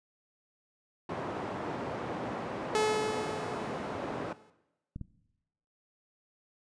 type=band-pass noise; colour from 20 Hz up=white; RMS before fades=-37 dBFS; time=1.09-4.33 s; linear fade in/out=5 ms; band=120 to 780 Hz; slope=12 dB/octave
type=tone with exponential decay; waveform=sawtooth; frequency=430 Hz; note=A4; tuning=40 cents flat; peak=-21 dBFS; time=2.75-4.5 s; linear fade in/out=0 ms; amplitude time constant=380 ms
type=clicks; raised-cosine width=5 ms; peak=-27 dBFS; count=2; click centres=4.961 / 5.013 s
effects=noise-tail reverb RT60 0.9 s tail -17 dB re dry + resampled to 22050 Hz